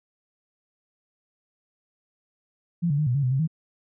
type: tone with pitch steps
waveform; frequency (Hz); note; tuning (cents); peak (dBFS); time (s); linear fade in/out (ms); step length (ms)
sine; 171.2 / 143.2 / 151.9 / 122.3 / 141.5 / 126.4 / 134.1 / 159.7; F3 / D3 / D#3 / B2 / C#3 / B2 / C3 / D#3; -34 / -43 / -41 / -16 / +36 / +41 / +43 / +45; -20; 2.82-3.476; 20; 82
effects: none